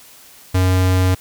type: tone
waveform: square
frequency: 92.5 Hz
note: F#2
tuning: in tune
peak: -13 dBFS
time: 0.54-1.15 s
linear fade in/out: 10 ms
effects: white hiss -44 dBFS RMS until 1.2 s